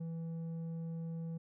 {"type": "tone with low-pass filter", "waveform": "square", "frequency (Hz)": 164.81, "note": "E3", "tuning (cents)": 0, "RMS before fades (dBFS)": -41, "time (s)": [0, 1.38], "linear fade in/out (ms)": 10, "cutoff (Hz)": 350, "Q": 0.95, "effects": []}